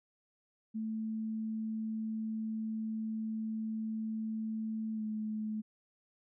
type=tone with pitch glide; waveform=sine; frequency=220 to 215.7 Hz; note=A3 to A3; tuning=0 to -34 cents; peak=-34 dBFS; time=0.74-5.62 s; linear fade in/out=20 ms; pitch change=-34 cents; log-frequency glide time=4.94-5.02 s; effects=none